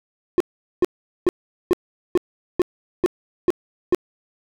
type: tone bursts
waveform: triangle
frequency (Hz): 357.7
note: F4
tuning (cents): +41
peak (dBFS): -10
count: 9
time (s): 0.38-3.947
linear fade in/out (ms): 0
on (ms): 23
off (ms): 420
effects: none